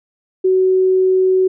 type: tone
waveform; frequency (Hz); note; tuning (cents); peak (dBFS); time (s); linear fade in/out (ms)
sine; 374.4; F#4; +20; -10; 0.44-1.48; 10
effects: none